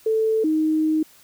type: tone pair in turn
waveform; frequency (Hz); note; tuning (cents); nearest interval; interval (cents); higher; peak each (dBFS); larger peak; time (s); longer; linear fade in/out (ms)
sine; 441.1 / 312.5; A4 / D#4; +4 / +8; tritone; 596; first; -17; neither; 0.06-0.44 / 0.44-1.03; second; 5
effects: white hiss -52 dBFS RMS until 1.23 s